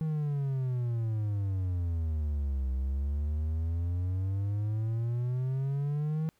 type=exponential two-way sweep; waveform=triangle; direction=down then up; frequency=160 to 64.4 to 160 Hz; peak=-26 dBFS; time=0.01-6.29 s; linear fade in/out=0 ms; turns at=2.71 s; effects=pink hiss -71 dBFS RMS until 6.39 s